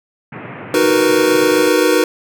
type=band-pass noise; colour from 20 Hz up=pink; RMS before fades=-31 dBFS; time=0.32-1.69 s; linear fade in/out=5 ms; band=110 to 2500 Hz; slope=48 dB/octave
type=chord; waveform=square; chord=B major seventh; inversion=first; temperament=equal; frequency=311.1 / 370 / 466.2 / 493.9 Hz; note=D#4 / F#4 / A#4 / B4; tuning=0 / 0 / 0 / 0 cents; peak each=-17 dBFS; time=0.74-2.04 s; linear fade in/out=2 ms
effects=none